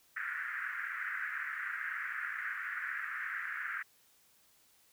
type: band-pass noise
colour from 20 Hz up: white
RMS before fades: -39 dBFS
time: 0.16-3.83 s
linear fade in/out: 10 ms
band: 1400 to 1900 Hz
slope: 48 dB/octave
effects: white hiss -67 dBFS RMS until 4.92 s